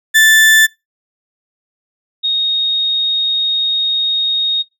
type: tone pair in turn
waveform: 35% pulse / sine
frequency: 1760 / 3729 Hz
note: A6 / A#7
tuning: 0 / 0 cents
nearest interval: octave + minor second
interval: 1300 cents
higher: second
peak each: -4 / -12 dBFS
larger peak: first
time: 0.14-0.67 / 2.23-4.63 s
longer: second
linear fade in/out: 20 ms
effects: noise-tail reverb RT60 0.2 s tail -23 dB re dry